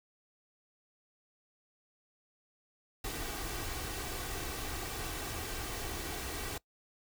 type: noise with comb filter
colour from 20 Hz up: pink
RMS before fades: -39 dBFS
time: 3.04-6.58 s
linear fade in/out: 5 ms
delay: 2.6 ms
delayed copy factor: +0.5
effects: noise-tail reverb RT60 0.1 s tail -22 dB re dry